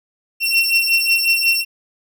30% pulse beating tone pair, 2717 / 2722.5 Hz, F7 / F7, -48 / -45 cents, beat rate 5.5 Hz, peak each -14 dBFS, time 0.4-1.65 s, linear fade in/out 50 ms, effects none

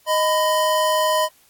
square tone pair together, 622.3 / 1001.6 Hz, D#5 / B5, 0 / +24 cents, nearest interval minor sixth, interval 824 cents, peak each -20 dBFS, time 0.06-1.29 s, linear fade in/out 50 ms, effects white hiss -56 dBFS RMS until 1.49 s + AAC 64 kbps

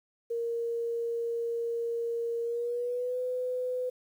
sine tone with pitch glide, 466.2 to 502.6 Hz, A#4 to B4, 0 to +30 cents, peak -29 dBFS, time 0.3-3.9 s, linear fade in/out 10 ms, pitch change +130 cents, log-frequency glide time 2.43-3.19 s, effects 10-bit

